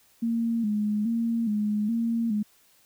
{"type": "tone with vibrato", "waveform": "sine", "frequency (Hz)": 220, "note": "A3", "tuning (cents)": 0, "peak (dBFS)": -23, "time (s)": [0.22, 2.43], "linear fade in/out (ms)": 10, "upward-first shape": "square", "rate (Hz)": 1.2, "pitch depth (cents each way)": 82, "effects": ["white hiss -61 dBFS RMS until 2.85 s"]}